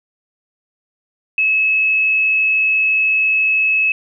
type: tone with frequency modulation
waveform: sine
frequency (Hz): 2586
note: E7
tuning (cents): -34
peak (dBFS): -12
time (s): 1.38-3.92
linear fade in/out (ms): 2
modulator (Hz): 36.5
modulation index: 0.28
effects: none